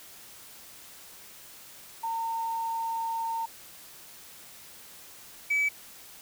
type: tone pair in turn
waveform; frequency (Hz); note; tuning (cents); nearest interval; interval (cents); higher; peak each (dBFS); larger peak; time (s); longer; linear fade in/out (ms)
sine; 911 / 2291; A#5 / D7; -40 / -44; octave + major third; 1596; second; -28 / -21; second; 2.03-3.46 / 5.5-5.69; first; 10
effects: tanh soft clip ceiling -21 dBFS + white hiss -49 dBFS RMS until 6.21 s